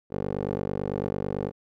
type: tone with band-pass filter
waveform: 15% pulse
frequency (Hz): 49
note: G1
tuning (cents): 0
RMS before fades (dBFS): -30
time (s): 0.1-1.52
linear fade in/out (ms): 50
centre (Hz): 390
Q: 1.7
effects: none